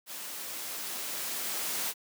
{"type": "noise with level ramp", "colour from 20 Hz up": "white", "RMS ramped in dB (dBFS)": [-41, -32], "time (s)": [0.06, 1.94], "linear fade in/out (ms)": 50, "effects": ["high-pass 200 Hz 12 dB/octave"]}